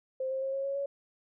sine tone with pitch steps, 523.3 / 530.3 / 537.4 / 544.6 / 551.9 / 559.2 Hz, C5 / C5 / C5 / C#5 / C#5 / C#5, 0 / +23 / +46 / -31 / -8 / +15 cents, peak -30 dBFS, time 0.2-0.86 s, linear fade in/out 5 ms, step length 110 ms, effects none

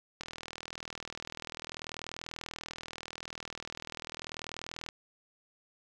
click train, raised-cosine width 0.2 ms, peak -22 dBFS, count 190, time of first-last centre 0.21-4.888 s, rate 40.4 Hz, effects none

